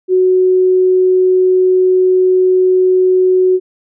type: tone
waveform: sine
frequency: 370 Hz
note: F#4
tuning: in tune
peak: -7 dBFS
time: 0.08-3.6 s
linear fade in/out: 50 ms
effects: none